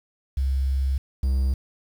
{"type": "tone pair in turn", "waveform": ["sine", "triangle"], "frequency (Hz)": [67, 66.04], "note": ["C2", "C2"], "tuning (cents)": [42, 17], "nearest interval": "unison", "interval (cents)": 25, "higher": "first", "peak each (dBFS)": [-20, -17], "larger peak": "second", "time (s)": [[0.37, 0.98], [1.23, 1.54]], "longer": "first", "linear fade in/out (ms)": 5, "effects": ["8-bit"]}